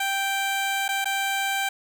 15% pulse tone with dropouts, 784 Hz, G5, in tune, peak -17 dBFS, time 0-1.69 s, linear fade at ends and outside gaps 5 ms, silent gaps 0.881-0.888 / 1.045-1.055 s, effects none

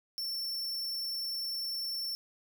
45% pulse tone, 5410 Hz, E8, 44 cents sharp, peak -34 dBFS, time 0.18-2.15 s, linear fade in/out 0 ms, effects none

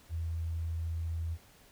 sine tone, 82.41 Hz, E2, in tune, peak -32 dBFS, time 0.09-1.38 s, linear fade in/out 50 ms, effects pink hiss -60 dBFS RMS until 1.71 s

